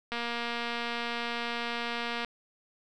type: click train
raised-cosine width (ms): 0.3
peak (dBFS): -18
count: 503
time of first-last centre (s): 0.12-2.247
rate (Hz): 236
effects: none